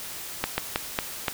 slowing click train, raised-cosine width 0.3 ms, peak -7 dBFS, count 5, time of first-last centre 0.44-1.282 s, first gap 140 ms, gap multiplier 1.28, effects white hiss -37 dBFS RMS until 1.33 s

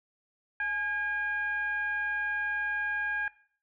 sine tone with frequency modulation, 1630 Hz, G#6, 33 cents flat, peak -28 dBFS, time 0.6-3.28 s, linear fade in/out 2 ms, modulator 786 Hz, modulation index 0.5, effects noise-tail reverb RT60 0.5 s tail -19 dB re dry

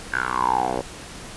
10% pulse tone with band-pass filter sweep, 62.7 Hz, B1, 27 cents sharp, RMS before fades -23 dBFS, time 0.12-0.82 s, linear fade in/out 20 ms, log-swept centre 1600 to 570 Hz, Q 9.1, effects pink hiss -38 dBFS RMS until 1.36 s + resampled to 24000 Hz

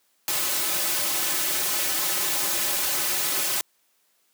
white noise with comb filter, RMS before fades -25 dBFS, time 0.28-3.61 s, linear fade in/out 0 ms, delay 4.3 ms, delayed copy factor -0.95, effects white hiss -67 dBFS RMS until 4.33 s + high-pass 200 Hz 12 dB/octave

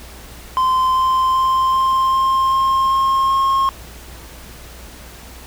triangle tone with pitch steps, 1035 / 1041 / 1047 / 1053.1 / 1059.2 / 1065.3 / 1071.5 / 1077.7 Hz, C6 / C6 / C6 / C6 / C6 / C6 / C6 / C#6, -19 / -9 / +1 / +11 / +21 / +31 / +41 / -49 cents, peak -11 dBFS, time 0.57-3.69 s, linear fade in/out 0 ms, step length 390 ms, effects added 60 Hz sine -38 dBFS peak until 5.46 s + pink hiss -39 dBFS RMS until 5.46 s

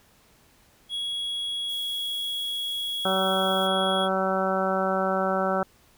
triangle tone, 3332 Hz, G#7, 5 cents sharp, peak -26 dBFS, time 0.89-4.09 s, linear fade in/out 50 ms
violet noise, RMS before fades -44 dBFS, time 1.68-3.68 s, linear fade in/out 20 ms
harmonic tone, 190 Hz, F#3, 46 cents sharp, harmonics 1 / 2 / 3 / 4 / 5 / 6 / 7 / 8, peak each -30 / -31 / -27 / -29 / -35 / -37 / -29 / -36 dBFS, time 3.05-5.63 s, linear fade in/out 2 ms
effects pink hiss -59 dBFS RMS until 5.97 s

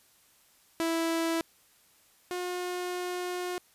sawtooth tone pair in turn, 329.6 / 359 Hz, E4 / F4, 0 / +48 cents, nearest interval minor second, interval 148 cents, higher second, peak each -23 / -28 dBFS, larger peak first, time 0.8-1.41 / 2.31-3.58 s, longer second, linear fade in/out 0 ms, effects white hiss -63 dBFS RMS until 3.74 s + resampled to 32000 Hz

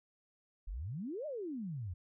sine exponential two-way sweep, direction up then down, 38.85 to 636 to 81.2 Hz, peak -38 dBFS, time 0.67-1.94 s, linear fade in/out 10 ms, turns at 1.26 s, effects none

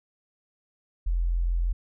sine tone, 43 Hz, F1, 26 cents flat, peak -22 dBFS, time 1.06-1.73 s, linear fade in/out 10 ms, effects none

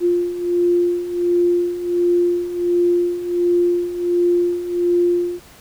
sine beating tone pair, 349.2 / 350.6 Hz, F4 / F4, 0 / +7 cents, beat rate 1.4 Hz, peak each -21 / -16 dBFS, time 0-5.4 s, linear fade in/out 50 ms, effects pink hiss -45 dBFS RMS until 5.6 s

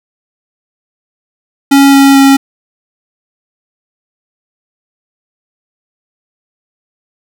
square tone with pitch steps, 277.2 / 275.3 / 273.4 Hz, C#4 / C#4 / C#4, 0 / -12 / -24 cents, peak -3 dBFS, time 1.71-2.37 s, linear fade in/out 10 ms, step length 220 ms, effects none

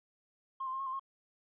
triangle tone with pitch steps, 1068 / 1041 / 1064 / 1086 / 1045 / 1080 Hz, C6 / C6 / C6 / C#6 / C6 / C#6, +35 / -9 / +29 / -36 / -2 / -45 cents, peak -31 dBFS, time 0.6-0.996 s, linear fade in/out 10 ms, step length 66 ms, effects tanh soft clip ceiling -33 dBFS + resampled to 8000 Hz

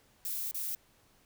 violet noise with dropouts, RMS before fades -36 dBFS, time 0.25-0.75 s, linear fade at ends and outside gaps 1 ms, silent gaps 0.512-0.545 s, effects pink hiss -66 dBFS RMS until 1.25 s

